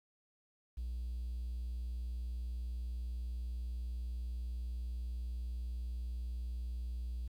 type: tone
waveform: triangle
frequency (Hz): 60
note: B1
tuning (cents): -49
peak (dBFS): -34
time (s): 0.77-7.28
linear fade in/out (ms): 10
effects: tanh soft clip ceiling -33 dBFS + 11-bit